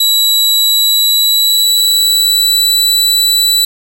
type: tone with pitch glide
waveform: sawtooth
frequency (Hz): 3915 to 3958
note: B7 to B7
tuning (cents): -16 to +3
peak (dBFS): -5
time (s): 0-3.65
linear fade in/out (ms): 5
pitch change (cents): +19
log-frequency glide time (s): 0.54-2.74
effects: 7-bit